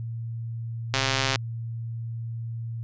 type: click train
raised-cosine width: 0.2 ms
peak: -6 dBFS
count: 57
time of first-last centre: 0.94-1.358 s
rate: 134 Hz
effects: added 115 Hz sine -30 dBFS peak until 2.83 s + resampled to 16000 Hz